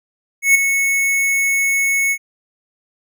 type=tone with ADSR envelope; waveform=square; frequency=2203 Hz; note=C#7; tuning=11 cents flat; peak=-7 dBFS; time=0.42-2.18 s; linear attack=130 ms; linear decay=7 ms; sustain=-8 dB; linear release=65 ms; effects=none